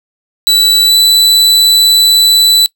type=tone with pitch glide; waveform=40% pulse; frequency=3951 to 3978 Hz; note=B7 to B7; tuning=0 to +12 cents; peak=-4 dBFS; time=0.47-2.66 s; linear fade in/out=0 ms; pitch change=+12 cents; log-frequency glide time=0.84-0.95 s; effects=noise-tail reverb RT60 0.1 s tail -22 dB re dry